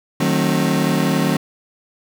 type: chord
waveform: 35% pulse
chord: D# diminished seventh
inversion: none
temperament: just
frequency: 155.56 / 186.68 / 224 / 268.8 Hz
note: D#3 / F#3 / A3 / C4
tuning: 0 / +16 / +31 / +47 cents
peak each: -19 / -19 / -21 / -19 dBFS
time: 0.2-1.37 s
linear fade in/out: 5 ms
effects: none